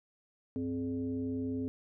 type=tone with frequency modulation; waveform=sine; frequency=261.6 Hz; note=C4; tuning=in tune; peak=-32 dBFS; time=0.56-1.68 s; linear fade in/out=0 ms; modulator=164 Hz; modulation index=0.75; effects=none